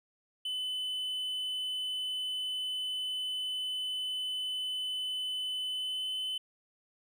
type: tone with pitch glide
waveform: triangle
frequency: 3017 to 3034 Hz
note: F#7 to F#7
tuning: +33 to +43 cents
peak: -31 dBFS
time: 0.45-6.38 s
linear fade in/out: 5 ms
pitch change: +10 cents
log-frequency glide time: 5.69-6.1 s
effects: none